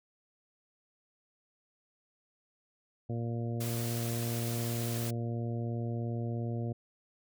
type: harmonic tone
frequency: 117.1 Hz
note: A#2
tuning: 8 cents sharp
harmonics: 1 / 2 / 3 / 4 / 5 / 6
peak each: -33 / -39 / -43 / -45 / -47 / -49 dBFS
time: 3.09-6.73 s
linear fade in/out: 10 ms
type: noise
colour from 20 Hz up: white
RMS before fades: -41 dBFS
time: 3.6-5.11 s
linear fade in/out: 10 ms
effects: none